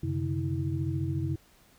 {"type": "tone cluster", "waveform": "sine", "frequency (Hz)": [93, 134.8, 148.8, 324], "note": ["F#2", "C#3", "D3", "E4"], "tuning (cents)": [9, -48, 23, -30], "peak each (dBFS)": [-32, -31, -37, -35], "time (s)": [0.03, 1.36], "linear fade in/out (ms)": 5, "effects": ["pink hiss -61 dBFS RMS until 1.78 s"]}